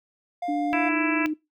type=tone; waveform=triangle; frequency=704 Hz; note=F5; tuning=14 cents sharp; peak=-25 dBFS; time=0.42-0.89 s; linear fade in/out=5 ms
type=tone with pitch glide; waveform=sine; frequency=294.3 to 307.3 Hz; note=D4 to D#4; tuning=+4 to -21 cents; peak=-24 dBFS; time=0.48-1.34 s; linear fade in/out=10 ms; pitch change=+75 cents; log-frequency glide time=0.68-1.03 s
type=harmonic tone; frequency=332 Hz; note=E4; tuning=12 cents sharp; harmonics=1 / 2 / 3 / 4 / 5 / 6 / 7 / 8; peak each=-33 / -33 / -33 / -34 / -31 / -36 / -30 / -30 dBFS; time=0.73-1.26 s; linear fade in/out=0 ms
effects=noise-tail reverb RT60 0.2 s tail -20 dB re dry